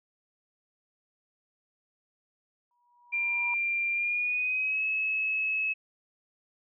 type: tone with exponential growth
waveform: sine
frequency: 965 Hz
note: B5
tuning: 40 cents flat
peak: -33 dBFS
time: 2.71-3.54 s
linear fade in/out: 1 ms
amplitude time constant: 180 ms
type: tone with pitch glide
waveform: sine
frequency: 2381 to 2582 Hz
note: D7 to E7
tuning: +23 to -37 cents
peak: -26 dBFS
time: 3.12-5.74 s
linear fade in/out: 20 ms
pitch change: +140 cents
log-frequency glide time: 3.92-4.84 s
effects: none